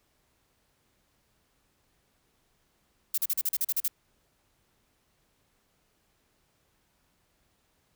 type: noise bursts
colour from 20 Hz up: violet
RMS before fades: -27 dBFS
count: 10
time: 3.14-3.881 s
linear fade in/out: 5 ms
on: 39 ms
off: 39 ms
effects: pink hiss -71 dBFS RMS until 7.95 s